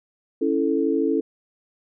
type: chord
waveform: sine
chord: A major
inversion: first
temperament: equal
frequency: 277.2 / 329.6 / 440 Hz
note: C#4 / E4 / A4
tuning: 0 / 0 / 0 cents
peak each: -23 dBFS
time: 0.41-1.21 s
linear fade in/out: 10 ms
effects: none